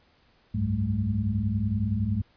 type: tone cluster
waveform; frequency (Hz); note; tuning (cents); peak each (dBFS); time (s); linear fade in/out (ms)
sine; 66.9 / 91.5 / 102.3 / 196.4 / 215.9; C2 / F#2 / G#2 / G3 / A3; +39 / -19 / -26 / +4 / -33; -35 / -34 / -26 / -33 / -30; 0.54-2.22; 10
effects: pink hiss -63 dBFS RMS until 2.36 s + resampled to 11025 Hz